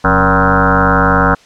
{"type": "tone with frequency modulation", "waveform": "sine", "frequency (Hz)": 768, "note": "G5", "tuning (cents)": -36, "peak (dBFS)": -7, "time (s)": [0.04, 1.35], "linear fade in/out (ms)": 10, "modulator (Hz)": 99.2, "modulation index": 7.5, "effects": ["white hiss -44 dBFS RMS until 1.45 s", "low-pass 5000 Hz 12 dB/octave"]}